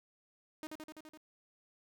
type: tone with echo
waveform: sawtooth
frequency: 309.9 Hz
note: D#4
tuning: 7 cents flat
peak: -37 dBFS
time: 0.63-0.67 s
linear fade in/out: 0 ms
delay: 84 ms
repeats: 6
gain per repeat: -2 dB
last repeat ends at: 1.174 s
effects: none